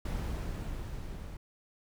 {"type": "noise with level ramp", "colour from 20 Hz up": "brown", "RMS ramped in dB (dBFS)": [-33, -43], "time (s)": [0.05, 1.37], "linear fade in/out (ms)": 5, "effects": []}